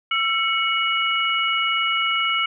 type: tone cluster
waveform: sine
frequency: 1339 / 2218 / 2914 Hz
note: E6 / C#7 / F#7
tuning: +27 / 0 / -27 cents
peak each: -23 dBFS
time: 0.11-2.46 s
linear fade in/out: 5 ms
effects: none